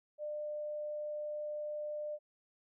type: tone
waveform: sine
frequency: 599 Hz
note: D5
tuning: 34 cents sharp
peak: -37 dBFS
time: 0.18-2.19 s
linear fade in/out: 50 ms
effects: none